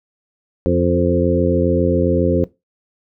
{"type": "harmonic tone with a mistuned harmonic", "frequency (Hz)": 87.31, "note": "F2", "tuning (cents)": 0, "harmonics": [1, 2, 3, 4, 5, 6], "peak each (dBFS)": [-20, -20, -20, -20, -20, -20], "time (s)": [0.66, 2.44], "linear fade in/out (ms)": 0, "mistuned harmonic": 5, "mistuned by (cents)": 20, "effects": ["noise-tail reverb RT60 0.2 s tail -18 dB re dry"]}